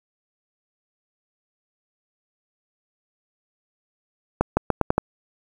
accelerating click train, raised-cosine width 1 ms, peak -3 dBFS, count 6, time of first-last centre 4.41-4.98 s, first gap 160 ms, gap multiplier 0.83, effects 7-bit

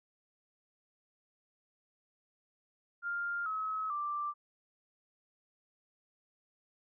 sine tone with pitch steps, 1400 / 1283.8 / 1177.3 Hz, F6 / E6 / D6, +4 / -46 / +4 cents, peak -33 dBFS, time 3.02-4.34 s, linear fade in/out 50 ms, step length 440 ms, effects none

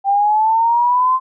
sine linear sweep, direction up, 784 to 1045 Hz, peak -11 dBFS, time 0.04-1.2 s, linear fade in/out 50 ms, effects none

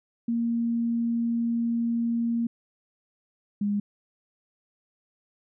sine tone pair in turn, 233.1 / 204.7 Hz, A#3 / G#3, 0 / -25 cents, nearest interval major second, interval 225 cents, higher first, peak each -23 dBFS, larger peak neither, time 0.28-2.47 / 3.61-3.8 s, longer first, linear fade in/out 5 ms, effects none

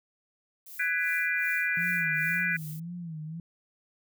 violet noise with tremolo, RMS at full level -44 dBFS, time 0.66-2.8 s, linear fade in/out 5 ms, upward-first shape sine, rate 2.6 Hz, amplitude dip 90%
sine chord, G# half-diminished seventh, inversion third, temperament just, 1495.1 / 1661.2 / 1993.5 / 2392 Hz, F#6 / G#6 / B6 / D7, +18 / 0 / +16 / +31 cents, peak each -31 dBFS, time 0.79-2.57 s, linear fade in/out 10 ms
sine tone with vibrato, 164.81 Hz, E3, in tune, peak -35 dBFS, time 1.77-3.4 s, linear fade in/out 2 ms, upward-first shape sine, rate 1.9 Hz, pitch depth 120 cents each way
effects none

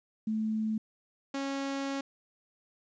sine / sawtooth tone pair in turn, 218.1 / 274.8 Hz, A3 / C#4, -15 / -15 cents, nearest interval major third, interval 400 cents, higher second, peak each -28 dBFS, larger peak neither, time 0.27-0.78 / 1.34-2.01 s, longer second, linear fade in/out 5 ms, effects resampled to 16000 Hz + 11-bit

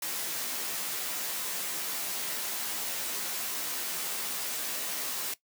white noise with comb filter, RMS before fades -34 dBFS, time 0.02-5.34 s, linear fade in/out 5 ms, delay 14 ms, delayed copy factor -0.7, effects noise-tail reverb RT60 0.1 s tail -17 dB re dry + high-pass 200 Hz 12 dB/octave

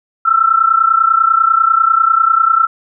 sine tone pair together, 1319.9 / 1350 Hz, E6 / E6, +2 / +41 cents, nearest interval unison, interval 39 cents, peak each -11 dBFS, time 0.25-2.67 s, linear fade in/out 10 ms, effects none

